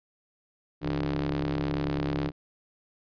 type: ring-modulated tone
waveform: sawtooth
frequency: 69.3 Hz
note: C#2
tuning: in tune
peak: -20 dBFS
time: 0.81-2.32 s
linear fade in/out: 50 ms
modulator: 227 Hz
effects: resampled to 11025 Hz